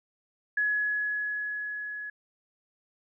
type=tone with level ramp; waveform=sine; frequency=1689 Hz; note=G#6; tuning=29 cents sharp; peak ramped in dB=-23 to -35 dBFS; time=0.57-2.1 s; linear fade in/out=5 ms; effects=none